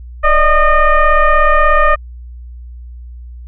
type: tone with frequency modulation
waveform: sine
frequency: 622.3 Hz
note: D#5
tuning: in tune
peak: -6 dBFS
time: 0.23-1.96 s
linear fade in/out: 20 ms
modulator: 604 Hz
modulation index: 1.9
effects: added 60 Hz sine -28 dBFS peak until 3.47 s